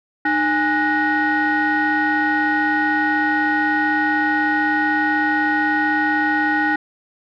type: tone cluster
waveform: sine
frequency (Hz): 305.5 / 824 / 1471 / 1875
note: D#4 / G#5 / F#6 / A#6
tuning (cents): -32 / -14 / -11 / +10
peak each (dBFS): -20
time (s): 0.25-6.76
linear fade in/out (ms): 5
effects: tanh soft clip ceiling -10 dBFS